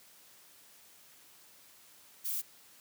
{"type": "noise", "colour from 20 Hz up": "violet", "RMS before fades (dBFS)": -35, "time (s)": [2.24, 2.42], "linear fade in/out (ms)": 20, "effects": ["white hiss -59 dBFS RMS until 2.8 s", "high-pass 100 Hz 12 dB/octave"]}